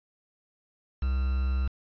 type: tone with quantisation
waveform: triangle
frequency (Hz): 65.41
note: C2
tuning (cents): 0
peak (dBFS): -22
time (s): 1.02-1.68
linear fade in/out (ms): 5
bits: 7
effects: resampled to 11025 Hz